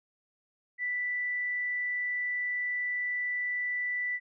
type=tone; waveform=sine; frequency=1975.5 Hz; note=B6; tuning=in tune; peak=-29 dBFS; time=0.78-4.2 s; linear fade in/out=50 ms; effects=none